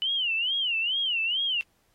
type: tone with vibrato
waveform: sine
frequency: 2943 Hz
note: F#7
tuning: 10 cents flat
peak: -24 dBFS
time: 0.02-1.61 s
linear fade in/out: 0 ms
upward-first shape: sine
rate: 2.3 Hz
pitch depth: 190 cents each way
effects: pink hiss -69 dBFS RMS until 1.94 s + AAC 48 kbps